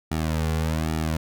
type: tone with flanger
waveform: sawtooth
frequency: 79.3 Hz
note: D#2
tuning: 33 cents sharp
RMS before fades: -25 dBFS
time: 0.11-1.17 s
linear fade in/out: 5 ms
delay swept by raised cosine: 1.9 to 3.2 ms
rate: 1.2 Hz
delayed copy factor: -1
effects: none